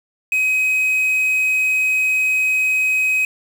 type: tone with quantisation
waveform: triangle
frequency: 2529 Hz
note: D#7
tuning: 28 cents sharp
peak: -13 dBFS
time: 0.32-3.25 s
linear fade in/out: 2 ms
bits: 6
effects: none